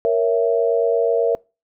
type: chord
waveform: sine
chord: A# diminished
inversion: none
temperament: equal with one note detuned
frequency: 466.2 / 554.4 / 664.6 Hz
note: A#4 / C#5 / E5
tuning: 0 / 0 / +14 cents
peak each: -17 / -22 / -20 dBFS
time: 0.05-1.35 s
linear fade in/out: 0 ms
effects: noise-tail reverb RT60 0.3 s tail -26 dB re dry